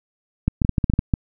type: clicks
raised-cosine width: 5 ms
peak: -5 dBFS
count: 10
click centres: 0.48 / 0.618 / 0.649 / 0.693 / 0.782 / 0.842 / 0.899 / 0.937 / 0.991 / 1.138 s
effects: none